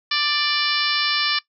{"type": "harmonic tone with a mistuned harmonic", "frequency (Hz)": 589, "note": "D5", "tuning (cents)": 5, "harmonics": [2, 3, 4, 5, 6, 7, 8, 9], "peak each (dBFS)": [-27, -27, -27, -27, -27, -27, -27, -27], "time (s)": [0.11, 1.39], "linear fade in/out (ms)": 5, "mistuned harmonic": 8, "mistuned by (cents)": -16, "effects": ["noise-tail reverb RT60 0.1 s tail -19 dB re dry"]}